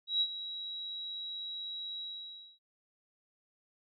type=tone with ADSR envelope; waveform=sine; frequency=3868 Hz; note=B7; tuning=37 cents flat; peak=-25 dBFS; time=0.07-2.59 s; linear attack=140 ms; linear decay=58 ms; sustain=-13 dB; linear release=590 ms; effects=none